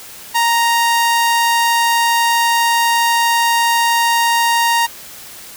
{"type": "tone", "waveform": "sawtooth", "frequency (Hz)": 932.3, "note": "A#5", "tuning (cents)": 0, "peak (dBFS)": -8, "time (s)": [0.34, 4.87], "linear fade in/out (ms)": 20, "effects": ["white hiss -35 dBFS RMS until 5.56 s"]}